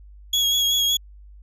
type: tone with vibrato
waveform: 35% pulse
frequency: 3322 Hz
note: G#7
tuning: in tune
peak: -16 dBFS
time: 0.33-0.97 s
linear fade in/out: 5 ms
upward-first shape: sine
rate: 5.3 Hz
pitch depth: 24 cents each way
effects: added 50 Hz sine -42 dBFS peak until 1.42 s + resampled to 32000 Hz